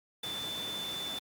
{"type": "tone in noise", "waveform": "sine", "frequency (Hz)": 3520, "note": "A7", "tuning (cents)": 0, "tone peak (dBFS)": -36, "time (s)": [0.23, 1.19], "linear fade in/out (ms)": 5, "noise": "pink", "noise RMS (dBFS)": -42, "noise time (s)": [0.23, 1.19], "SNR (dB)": 3, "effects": ["high-pass 150 Hz 12 dB/octave", "Opus 48 kbps"]}